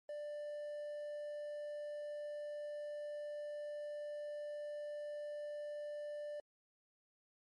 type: tone with quantisation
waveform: triangle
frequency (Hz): 591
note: D5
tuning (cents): +11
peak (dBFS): -40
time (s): 0.09-6.4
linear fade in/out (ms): 2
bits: 11
effects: MP3 48 kbps